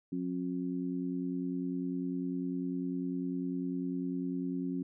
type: harmonic tone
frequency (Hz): 90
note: F#2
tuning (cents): -47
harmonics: 2 / 3 / 4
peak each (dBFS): -37 / -34 / -44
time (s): 0.12-4.83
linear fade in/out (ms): 5
effects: none